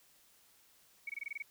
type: tone bursts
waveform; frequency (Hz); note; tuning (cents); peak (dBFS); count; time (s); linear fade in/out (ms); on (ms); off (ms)
sine; 2238; C#7; +16; -37; 8; 1.07-1.424; 5; 25; 22
effects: white hiss -66 dBFS RMS until 1.5 s